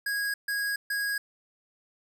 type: tone bursts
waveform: square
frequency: 1648 Hz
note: G#6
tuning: 14 cents flat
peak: -28 dBFS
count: 3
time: 0.06-1.18 s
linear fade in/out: 5 ms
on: 280 ms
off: 140 ms
effects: none